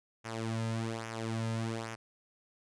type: tone with flanger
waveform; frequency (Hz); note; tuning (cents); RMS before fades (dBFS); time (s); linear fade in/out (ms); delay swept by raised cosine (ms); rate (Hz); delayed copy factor
sawtooth; 113.1; A2; +48; -36; 0.24-1.96; 20; 0.23 to 2.73; 1.2; -0.7
effects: resampled to 22050 Hz